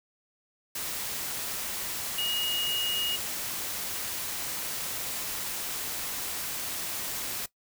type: tone in noise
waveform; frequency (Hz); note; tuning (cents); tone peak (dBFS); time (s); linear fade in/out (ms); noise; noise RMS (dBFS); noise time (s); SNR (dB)
sine; 2872; F7; +48; -27; 2.18-3.16; 5; white; -34; 0.75-7.46; +4
effects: noise-tail reverb RT60 0.1 s tail -18 dB re dry